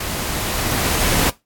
pink noise with level ramp, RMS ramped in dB -25 to -17 dBFS, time 0-1.3 s, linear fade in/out 5 ms, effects noise-tail reverb RT60 0.2 s tail -18 dB re dry + AAC 64 kbps

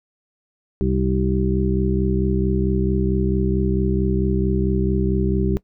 harmonic tone, 64.5 Hz, C2, 24 cents flat, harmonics 1 / 2 / 3 / 5 / 6, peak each -22 / -24 / -22 / -26 / -24 dBFS, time 0.81-5.57 s, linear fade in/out 0 ms, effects noise-tail reverb RT60 0.1 s tail -20 dB re dry

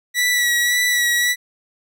sawtooth tone with vibrato, 1945 Hz, B6, 27 cents flat, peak -12 dBFS, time 0.14-1.36 s, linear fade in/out 50 ms, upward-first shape sine, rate 1.8 Hz, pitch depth 25 cents each way, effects none

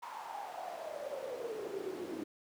brown noise with high-pass filter sweep, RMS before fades -42 dBFS, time 0.02-2.24 s, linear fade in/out 10 ms, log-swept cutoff 990 to 310 Hz, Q 8.7, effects none

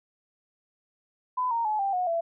sine tone with pitch steps, 1005 / 926.9 / 854.9 / 788.5 / 727.3 / 670.8 Hz, B5 / A#5 / G#5 / G5 / F#5 / E5, +30 / -10 / +50 / +10 / -30 / +30 cents, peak -24 dBFS, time 1.37-2.21 s, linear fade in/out 10 ms, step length 140 ms, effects none

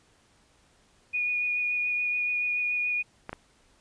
sine tone with vibrato, 2455 Hz, D#7, 24 cents flat, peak -25 dBFS, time 1.13-3.03 s, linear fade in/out 20 ms, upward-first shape triangle, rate 7 Hz, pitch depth 14 cents each way
clicks, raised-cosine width 0.5 ms, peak -20 dBFS, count 2, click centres 3.294 / 3.33 s
effects pink hiss -63 dBFS RMS until 3.8 s + resampled to 22050 Hz

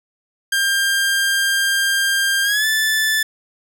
sawtooth tone with pitch glide, 1597 to 1751.6 Hz, G6 to A6, +32 to -8 cents, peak -12 dBFS, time 0.52-3.23 s, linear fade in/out 5 ms, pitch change +160 cents, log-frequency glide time 2.43-2.66 s, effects none

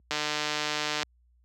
click train, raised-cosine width 0.2 ms, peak -11 dBFS, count 139, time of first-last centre 0.11-1.03 s, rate 150 Hz, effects added 60 Hz sine -40 dBFS peak until 1.44 s + high-pass 200 Hz 12 dB/octave

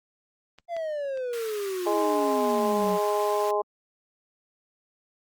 clicks, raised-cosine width 0.2 ms, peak -31 / -25 / -31 dBFS, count 3, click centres 0.586 / 0.766 / 1.174 s
triangle exponential sweep, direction down, 698.5 to 182.2 Hz, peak -26 dBFS, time 0.68-2.99 s, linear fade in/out 50 ms
pink high-pass noise, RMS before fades -42 dBFS, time 1.33-3.51 s, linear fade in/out 2 ms, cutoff 1100 Hz, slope 48 dB/octave
harmonic tone, 207.7 Hz, G#3, in tune, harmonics 2 / 3 / 4 / 5, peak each -26 / -28 / -29 / -30 dBFS, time 1.86-3.62 s, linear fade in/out 10 ms
effects Opus 32 kbps

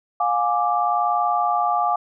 sine chord, D diminished, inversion first, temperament equal with one note detuned, 709.8 / 830.6 / 1174.7 Hz, F5 / Ab5 / D6, +28 / 0 / 0 cents, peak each -21 / -23 / -22 dBFS, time 0.2-1.96 s, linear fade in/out 5 ms, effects none

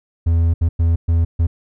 triangle tone bursts at uneven times, 83.4 Hz, E2, 21 cents sharp, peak -10 dBFS, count 5, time 0.26-0.54 / 0.61-0.69 / 0.79-0.96 / 1.08-1.25 / 1.39-1.47 s, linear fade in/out 10 ms, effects none

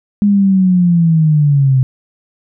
sine linear sweep, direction down, 206.6 to 128.2 Hz, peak -7 dBFS, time 0.22-1.83 s, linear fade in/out 0 ms, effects none

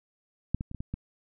clicks, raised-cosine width 5 ms, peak -13 / -20 / -27 / -25 / -22 / -20 dBFS, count 6, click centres 0.546 / 0.609 / 0.714 / 0.747 / 0.805 / 0.94 s, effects none

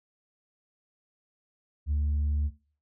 sine tone with tanh clipping, 73.6 Hz, D2, 4 cents sharp, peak -25 dBFS, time 1.86-2.51 s, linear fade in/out 50 ms, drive 1 dB, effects noise-tail reverb RT60 0.4 s tail -17 dB re dry

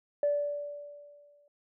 sine tone with exponential decay, 581 Hz, D5, 19 cents flat, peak -22 dBFS, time 0.23-1.48 s, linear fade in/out 2 ms, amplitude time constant 270 ms, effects tanh soft clip ceiling -19 dBFS

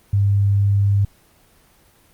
sine tone, 100.2 Hz, G2, 38 cents sharp, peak -13 dBFS, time 0.13-1.05 s, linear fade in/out 5 ms, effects pink hiss -54 dBFS RMS until 2.13 s + Opus 24 kbps

